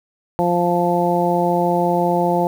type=harmonic tone; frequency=174.61 Hz; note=F3; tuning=in tune; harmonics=1 / 2 / 3 / 4 / 5; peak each=-21 / -21 / -21 / -21 / -21 dBFS; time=0.39-2.47 s; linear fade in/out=0 ms; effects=7-bit